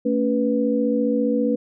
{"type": "tone cluster", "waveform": "sine", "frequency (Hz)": [224.5, 279.4, 490.8], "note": ["A3", "C#4", "B4"], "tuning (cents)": [35, 14, -11], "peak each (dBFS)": -22, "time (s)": [0.05, 1.56], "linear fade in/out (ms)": 10, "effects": []}